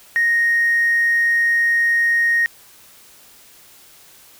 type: tone with hard clipping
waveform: sine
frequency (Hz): 1864.7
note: A#6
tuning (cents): 0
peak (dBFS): -14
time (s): 0.16-2.46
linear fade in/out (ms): 0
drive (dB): 1
effects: white hiss -47 dBFS RMS until 4.39 s